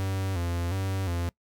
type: tone with vibrato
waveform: 45% pulse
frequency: 91 Hz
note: F#2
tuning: 28 cents flat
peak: -27 dBFS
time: 0-1.29 s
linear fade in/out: 0 ms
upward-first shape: square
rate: 1.4 Hz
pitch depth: 93 cents each way
effects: noise-tail reverb RT60 0.1 s tail -23 dB re dry